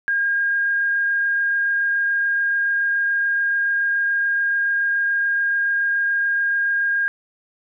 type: tone with frequency modulation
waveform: sine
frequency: 1618 Hz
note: G#6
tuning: 46 cents flat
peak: -17 dBFS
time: 0.08-7.08 s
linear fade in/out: 0 ms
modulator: 27 Hz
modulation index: 0.37
effects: none